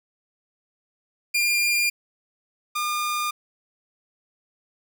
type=tone pair in turn; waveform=sawtooth; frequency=2402 / 1209.7 Hz; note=D7 / D#6; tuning=+38 / -49 cents; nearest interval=octave; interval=1187 cents; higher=first; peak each=-16 / -20 dBFS; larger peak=first; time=1.34-1.9 / 2.75-3.31 s; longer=neither; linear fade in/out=10 ms; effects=none